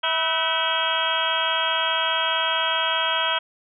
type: harmonic tone with a mistuned harmonic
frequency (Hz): 324.9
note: E4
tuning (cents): -25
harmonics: 2 / 3 / 4 / 5 / 6 / 7 / 8 / 9 / 10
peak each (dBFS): -30 / -27 / -29 / -28 / -35 / -34 / -32 / -30 / -25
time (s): 0.03-3.39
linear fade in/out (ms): 10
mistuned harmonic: 5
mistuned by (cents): -110
effects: none